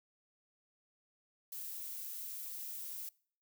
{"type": "noise", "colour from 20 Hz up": "violet", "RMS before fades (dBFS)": -44, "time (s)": [1.52, 3.09], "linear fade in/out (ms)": 2, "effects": ["noise-tail reverb RT60 0.5 s tail -24 dB re dry"]}